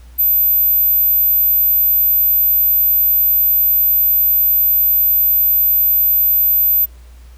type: tone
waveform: sine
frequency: 13710 Hz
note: A9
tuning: 46 cents flat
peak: -10 dBFS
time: 0.18-6.86 s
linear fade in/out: 20 ms
effects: added 60 Hz sine -36 dBFS peak until 7.37 s + pink hiss -51 dBFS RMS until 7.37 s